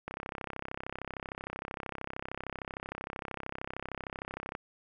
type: click train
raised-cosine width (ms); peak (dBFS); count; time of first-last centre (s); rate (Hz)
0.5; -22; 149; 0.08-4.551; 33.1
effects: none

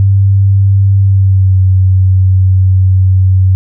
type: tone with pitch glide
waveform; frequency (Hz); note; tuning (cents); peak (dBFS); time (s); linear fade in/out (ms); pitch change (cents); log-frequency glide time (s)
sine; 98 to 93.95; G2 to F#2; 0 to +27; -4; 0-3.55; 0; -73; 1-1.6
effects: none

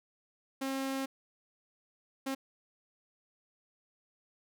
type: tone bursts at uneven times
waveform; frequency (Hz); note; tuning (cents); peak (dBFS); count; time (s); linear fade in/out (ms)
sawtooth; 268.7; C4; +46; -29; 2; 0.61-1.06 / 2.26-2.35; 10
effects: none

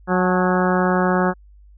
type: harmonic tone with a mistuned harmonic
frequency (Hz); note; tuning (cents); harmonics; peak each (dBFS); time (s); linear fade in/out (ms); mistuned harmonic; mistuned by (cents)
183.1; F#3; -18; 1 / 2 / 3 / 4 / 5 / 6 / 7 / 8 / 9; -19 / -22 / -24 / -25 / -26 / -27 / -27 / -28 / -29; 0.07-1.34; 50; 5; -57
effects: added 50 Hz sine -44 dBFS peak until 1.77 s

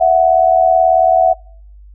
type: tone pair together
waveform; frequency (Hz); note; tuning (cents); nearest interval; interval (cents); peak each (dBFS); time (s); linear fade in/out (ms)
sine; 661.6 / 740; E5 / F#5; +6 / 0; major second; 194; -10; 0-1.34; 20
effects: noise-tail reverb RT60 0.6 s tail -26 dB re dry + added 50 Hz sine -36 dBFS peak until 1.94 s

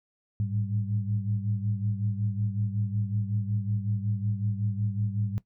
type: tone cluster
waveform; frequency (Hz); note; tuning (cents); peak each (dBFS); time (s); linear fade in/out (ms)
sine; 104.8 / 110.2 / 194.8; G#2 / A2 / G3; +16 / +3 / -11; -28 / -32 / -36; 0.4-5.38; 0
effects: noise-tail reverb RT60 0.1 s tail -17 dB re dry

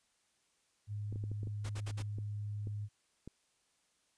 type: tone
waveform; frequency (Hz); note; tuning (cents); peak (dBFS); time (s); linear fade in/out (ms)
sine; 103.83; G#2; 0; -37; 0.87-2.89; 50
type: clicks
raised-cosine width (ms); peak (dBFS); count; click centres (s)
3; -33; 9; 1.126 / 1.159 / 1.239 / 1.316 / 1.432 / 1.472 / 2.185 / 2.672 / 3.276
type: noise bursts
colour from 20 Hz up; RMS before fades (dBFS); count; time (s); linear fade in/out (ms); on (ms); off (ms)
pink; -46; 4; 1.64-2.026; 10; 56; 54
effects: white hiss -75 dBFS RMS until 4.17 s + resampled to 22050 Hz

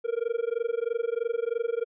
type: tone with amplitude modulation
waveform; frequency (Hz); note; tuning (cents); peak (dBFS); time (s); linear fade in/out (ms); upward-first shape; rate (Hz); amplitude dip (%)
triangle; 466.2; A#4; 0; -20; 0.04-1.85; 20; sine; 23.1; 100
effects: resampled to 8000 Hz

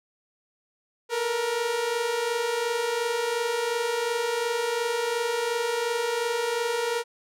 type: tone pair together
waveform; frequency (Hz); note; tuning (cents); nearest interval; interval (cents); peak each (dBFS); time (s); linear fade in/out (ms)
sawtooth; 452.2 / 475; A4 / A#4; +47 / +33; minor second; 86; -27 / -22; 1.09-7.04; 50
effects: low-pass 11000 Hz 12 dB/octave

